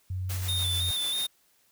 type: tone with pitch glide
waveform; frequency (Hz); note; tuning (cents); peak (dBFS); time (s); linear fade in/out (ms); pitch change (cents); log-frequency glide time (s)
sine; 92.5 to 89.5; F#2 to F2; 0 to +43; -29; 0.1-0.91; 5; -57; 0.51-0.79
type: noise with tremolo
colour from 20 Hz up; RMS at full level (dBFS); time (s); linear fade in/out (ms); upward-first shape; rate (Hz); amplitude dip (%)
white; -37; 0.29-1.27; 10; sine; 6.8; 40
type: tone with vibrato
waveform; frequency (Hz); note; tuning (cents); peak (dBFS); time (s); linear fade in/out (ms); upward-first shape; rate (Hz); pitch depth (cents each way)
square; 3596; A7; +37; -28; 0.48-1.27; 10; square; 3.1; 34
effects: white hiss -66 dBFS RMS until 1.71 s